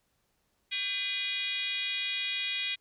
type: tone with frequency modulation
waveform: sine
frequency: 2890 Hz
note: F#7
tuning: 41 cents flat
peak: -30 dBFS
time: 0.71-2.76 s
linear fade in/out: 20 ms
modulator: 437 Hz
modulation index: 2
effects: pink hiss -75 dBFS RMS until 2.8 s